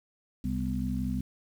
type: harmonic tone with a mistuned harmonic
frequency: 65.41 Hz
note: C2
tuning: in tune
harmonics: 1 / 2 / 3 / 4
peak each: -34 / -36 / -33 / -33 dBFS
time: 0.44-1.21 s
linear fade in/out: 5 ms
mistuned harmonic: 4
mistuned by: -90 cents
effects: 9-bit